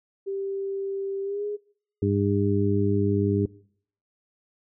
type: tone with pitch glide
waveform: sine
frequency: 392 to 414.1 Hz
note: G4 to G#4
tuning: 0 to -5 cents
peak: -27 dBFS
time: 0.26-1.57 s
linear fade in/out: 20 ms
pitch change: +95 cents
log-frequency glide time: 1.23-1.45 s
type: harmonic tone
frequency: 100.7 Hz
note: G2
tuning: 47 cents sharp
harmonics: 1 / 2 / 3 / 4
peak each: -24 / -27 / -27 / -26 dBFS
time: 2.02-3.46 s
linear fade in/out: 5 ms
effects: noise-tail reverb RT60 0.6 s tail -22 dB re dry